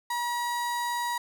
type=tone; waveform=35% pulse; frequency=959 Hz; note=A#5; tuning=49 cents sharp; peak=-26 dBFS; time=0.1-1.18 s; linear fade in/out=5 ms; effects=none